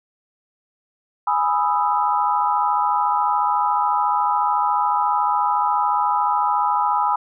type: chord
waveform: sine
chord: E major seventh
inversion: first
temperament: equal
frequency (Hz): 830.6 / 987.8 / 1244.5 / 1318.5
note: G#5 / B5 / D#6 / E6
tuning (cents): 0 / 0 / 0 / 0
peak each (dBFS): -21 / -20 / -24 / -26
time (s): 1.27-7.16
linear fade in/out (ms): 5
effects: none